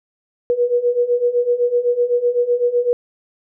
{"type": "beating tone pair", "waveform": "sine", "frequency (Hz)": [480, 487.9], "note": ["B4", "B4"], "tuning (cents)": [-49, -21], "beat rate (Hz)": 7.9, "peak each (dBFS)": [-19, -16], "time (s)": [0.5, 2.93], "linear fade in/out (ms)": 0, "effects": []}